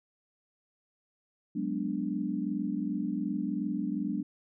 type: chord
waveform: sine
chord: G# half-diminished seventh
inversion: third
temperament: equal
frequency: 185 / 207.7 / 246.9 / 293.7 Hz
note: F#3 / G#3 / B3 / D4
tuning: 0 / 0 / 0 / 0 cents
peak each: -36 / -34 / -36 / -34 dBFS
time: 1.55-4.23 s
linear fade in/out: 10 ms
effects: none